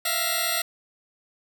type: tone cluster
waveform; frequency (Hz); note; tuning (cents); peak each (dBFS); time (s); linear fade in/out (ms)
10% pulse; 663 / 699 / 1898 / 4216; E5 / F5 / A#6 / C8; +10 / +1 / +31 / +12; -21; 0.05-0.62; 5
effects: none